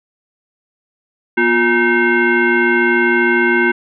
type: tone with frequency modulation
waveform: sine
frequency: 949 Hz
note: A#5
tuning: 31 cents sharp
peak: -10 dBFS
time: 1.37-3.72 s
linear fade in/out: 10 ms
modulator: 595 Hz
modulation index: 2
effects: none